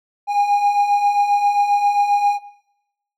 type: beating tone pair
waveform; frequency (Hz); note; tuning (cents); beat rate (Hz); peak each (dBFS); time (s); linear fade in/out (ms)
triangle; 810 / 817.5; G#5 / G#5; -43 / -28; 7.5; -19 / -13; 0.27-2.39; 50
effects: noise-tail reverb RT60 0.9 s tail -19 dB re dry